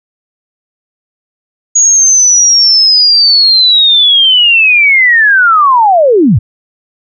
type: linear sweep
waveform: sine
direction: down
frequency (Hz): 6730 to 81.1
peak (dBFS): -3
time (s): 1.75-6.39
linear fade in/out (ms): 10
effects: none